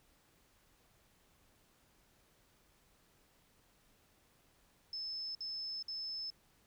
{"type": "tone bursts", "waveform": "sine", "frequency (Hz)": 5240, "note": "E8", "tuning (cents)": -11, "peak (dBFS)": -39, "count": 3, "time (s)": [4.93, 6.302], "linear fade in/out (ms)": 2, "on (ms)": 420, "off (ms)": 56, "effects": ["pink hiss -70 dBFS RMS until 6.66 s"]}